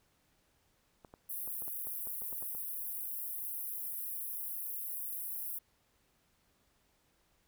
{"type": "clicks", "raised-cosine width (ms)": 1, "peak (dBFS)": -37, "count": 11, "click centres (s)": [1.048, 1.139, 1.476, 1.622, 1.679, 1.871, 2.072, 2.22, 2.327, 2.425, 2.55]}
{"type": "high-pass noise", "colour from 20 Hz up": "pink", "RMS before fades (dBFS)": -40, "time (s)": [1.29, 5.59], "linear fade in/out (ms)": 10, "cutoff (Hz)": 11000, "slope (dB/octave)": 48}
{"effects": ["pink hiss -73 dBFS RMS until 7.47 s"]}